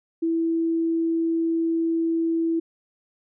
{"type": "tone", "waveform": "sine", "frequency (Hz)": 329.6, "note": "E4", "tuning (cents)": 0, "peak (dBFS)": -20, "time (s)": [0.22, 2.6], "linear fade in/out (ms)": 10, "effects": []}